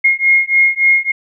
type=beating tone pair; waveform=sine; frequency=2145 / 2148.5 Hz; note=C7 / C7; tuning=+42 / +45 cents; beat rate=3.5 Hz; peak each=-12 dBFS; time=0.04-1.12 s; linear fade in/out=10 ms; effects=none